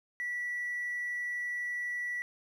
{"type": "tone with hard clipping", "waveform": "sine", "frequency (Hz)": 1952, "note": "B6", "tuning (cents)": -21, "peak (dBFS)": -33, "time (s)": [0.2, 2.22], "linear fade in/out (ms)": 0, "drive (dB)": 1, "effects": []}